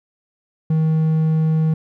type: tone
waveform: triangle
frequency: 158.4 Hz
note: D#3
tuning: 31 cents sharp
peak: -12 dBFS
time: 0.7-1.74 s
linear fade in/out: 5 ms
effects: none